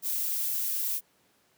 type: noise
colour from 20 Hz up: violet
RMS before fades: -30 dBFS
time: 0.02-1.01 s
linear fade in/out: 50 ms
effects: pink hiss -66 dBFS RMS until 1.57 s + high-pass 150 Hz 12 dB/octave